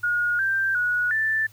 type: tone with pitch steps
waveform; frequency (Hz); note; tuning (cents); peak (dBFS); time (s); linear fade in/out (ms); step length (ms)
sine; 1438 / 1574 / 1460 / 1765; F#6 / G6 / F#6 / A6; -50 / +7 / -24 / +5; -20; 0.03-1.47; 10; 360
effects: added 106 Hz sine -50 dBFS peak until 1.52 s + white hiss -56 dBFS RMS until 1.52 s